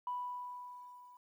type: tone with level ramp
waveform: sine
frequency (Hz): 987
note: B5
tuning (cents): -1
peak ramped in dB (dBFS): -34 to -55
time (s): 0.07-1.17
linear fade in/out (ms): 2
effects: tanh soft clip ceiling -30 dBFS + 12-bit